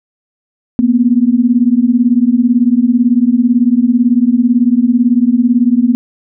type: beating tone pair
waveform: sine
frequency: 233.1 / 251.1 Hz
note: A#3 / B3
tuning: 0 / +29 cents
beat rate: 18 Hz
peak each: -10 dBFS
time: 0.79-5.95 s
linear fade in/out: 0 ms
effects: none